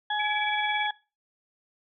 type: harmonic tone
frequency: 841 Hz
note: G#5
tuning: 22 cents sharp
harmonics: 1 / 2 / 4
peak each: -28 / -30 / -32 dBFS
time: 0.1-0.91 s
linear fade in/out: 5 ms
type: tone with tremolo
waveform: sine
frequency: 2308 Hz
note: D7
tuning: 31 cents flat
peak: -27 dBFS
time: 0.19-0.87 s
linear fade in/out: 10 ms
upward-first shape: sine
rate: 18 Hz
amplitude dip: 80%
effects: noise-tail reverb RT60 0.3 s tail -20 dB re dry